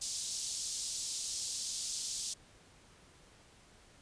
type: band-pass noise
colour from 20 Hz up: white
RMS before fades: -39 dBFS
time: 0.01-2.34 s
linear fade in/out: 10 ms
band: 4200 to 8200 Hz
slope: 24 dB/octave
effects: pink hiss -61 dBFS RMS until 4.01 s + resampled to 22050 Hz